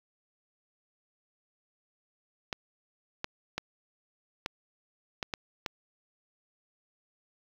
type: clicks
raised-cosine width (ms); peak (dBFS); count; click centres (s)
0.2; -14; 7; 2.528 / 3.244 / 3.58 / 4.461 / 5.228 / 5.338 / 5.662
effects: low-pass 5000 Hz 12 dB/octave + 7-bit